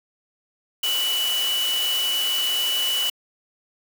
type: tone in noise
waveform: sine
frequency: 2960 Hz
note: F#7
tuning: in tune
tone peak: -21 dBFS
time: 0.83-3.1 s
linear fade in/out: 5 ms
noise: white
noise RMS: -29 dBFS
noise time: 0.83-3.1 s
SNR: +5 dB
effects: high-pass 400 Hz 12 dB/octave